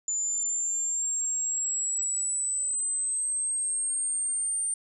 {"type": "linear sweep", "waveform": "sine", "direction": "up", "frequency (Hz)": [7050, 8870], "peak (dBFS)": -26, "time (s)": [0.08, 4.74], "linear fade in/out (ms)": 2, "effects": []}